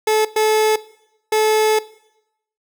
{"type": "tone bursts at uneven times", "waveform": "30% pulse", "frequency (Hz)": 432.9, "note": "A4", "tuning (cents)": -28, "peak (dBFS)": -11, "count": 3, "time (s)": [[0.07, 0.25], [0.36, 0.76], [1.32, 1.79]], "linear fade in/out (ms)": 5, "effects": ["noise-tail reverb RT60 0.8 s tail -18 dB re dry"]}